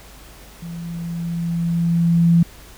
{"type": "tone with level ramp", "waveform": "sine", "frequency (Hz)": 169.1, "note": "E3", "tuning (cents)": 44, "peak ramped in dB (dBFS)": [-29, -9], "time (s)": [0.62, 2.43], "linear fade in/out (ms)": 5, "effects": ["added 50 Hz sine -44 dBFS peak until 2.77 s", "pink hiss -44 dBFS RMS until 2.77 s"]}